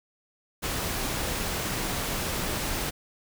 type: noise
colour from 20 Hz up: pink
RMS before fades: -30 dBFS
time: 0.62-2.91 s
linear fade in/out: 20 ms
effects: none